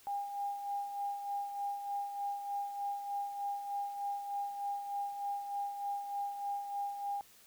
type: tone with tremolo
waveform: sine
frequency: 807 Hz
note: G#5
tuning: 50 cents flat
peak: -33 dBFS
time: 0.07-7.21 s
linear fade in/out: 0 ms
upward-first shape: sine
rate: 3.3 Hz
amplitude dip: 55%
effects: white hiss -61 dBFS RMS until 7.46 s